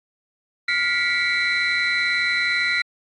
sine tone cluster, 1406 / 1957 / 2135 / 2287 / 4019 Hz, F6 / B6 / C7 / D7 / B7, +11 / -16 / +34 / -47 / +30 cents, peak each -26 / -21 / -26 / -25 / -26 dBFS, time 0.68-2.82 s, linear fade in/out 5 ms, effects tanh soft clip ceiling -12 dBFS + AAC 48 kbps

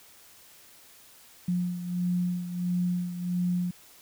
sine beating tone pair, 177.7 / 179.2 Hz, F3 / F3, +30 / +45 cents, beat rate 1.5 Hz, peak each -27 / -33 dBFS, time 1.48-3.71 s, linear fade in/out 5 ms, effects white hiss -54 dBFS RMS until 4.01 s

